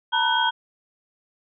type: tone cluster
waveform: sine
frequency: 897 / 965 / 1502 / 3245 Hz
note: A5 / B5 / F#6 / G#7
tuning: +33 / -40 / +26 / -41 cents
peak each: -24 dBFS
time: 0.12-0.51 s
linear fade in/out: 20 ms
effects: none